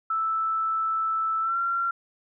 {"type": "tone with pitch glide", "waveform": "sine", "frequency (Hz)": [1318, 1370.8], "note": ["E6", "F6"], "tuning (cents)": [-1, -33], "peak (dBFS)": -23, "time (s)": [0.1, 1.91], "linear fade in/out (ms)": 5, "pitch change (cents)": 68, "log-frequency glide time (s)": [1.41, 1.58], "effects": []}